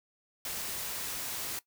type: noise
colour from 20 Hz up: white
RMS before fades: -37 dBFS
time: 0.45-1.59 s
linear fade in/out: 2 ms
effects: noise-tail reverb RT60 0.1 s tail -18 dB re dry